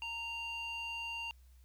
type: tone with band-pass filter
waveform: square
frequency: 927 Hz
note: A#5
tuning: 10 cents flat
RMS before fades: -41 dBFS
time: 0.02-1.31 s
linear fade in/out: 0 ms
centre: 2400 Hz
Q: 5
effects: added 63 Hz sine -57 dBFS peak until 1.64 s + white hiss -73 dBFS RMS until 1.64 s